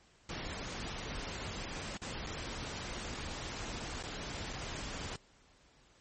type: noise with dropouts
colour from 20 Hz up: pink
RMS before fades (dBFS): -41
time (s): 0.29-5.16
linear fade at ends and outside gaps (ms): 2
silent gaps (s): 1.972-2.018 / 2.265-2.27 / 4.027-4.036 / 4.53-4.534
effects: pink hiss -65 dBFS RMS until 6 s + MP3 32 kbps